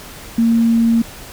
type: tone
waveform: sine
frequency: 230 Hz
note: A#3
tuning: 23 cents flat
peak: -10 dBFS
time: 0.38-1.02 s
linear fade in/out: 5 ms
effects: pink hiss -35 dBFS RMS until 1.32 s